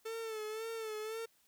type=tone with vibrato; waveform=45% pulse; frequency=441.2 Hz; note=A4; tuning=5 cents sharp; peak=-39 dBFS; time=0.05-1.26 s; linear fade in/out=10 ms; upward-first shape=sine; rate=1.9 Hz; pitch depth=56 cents each way; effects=white hiss -71 dBFS RMS until 1.47 s